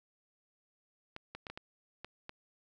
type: clicks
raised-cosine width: 0.3 ms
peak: -27 dBFS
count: 7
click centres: 1.164 / 1.35 / 1.468 / 1.5 / 1.575 / 2.046 / 2.294 s
effects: none